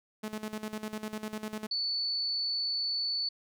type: tone with tremolo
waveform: sawtooth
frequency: 215 Hz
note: A3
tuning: 40 cents flat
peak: -30 dBFS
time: 0.23-1.67 s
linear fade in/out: 10 ms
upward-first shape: square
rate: 10 Hz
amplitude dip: 75%
type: tone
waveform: sine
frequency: 4471 Hz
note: C#8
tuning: 14 cents sharp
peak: -29 dBFS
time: 1.71-3.29 s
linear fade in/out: 5 ms
effects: none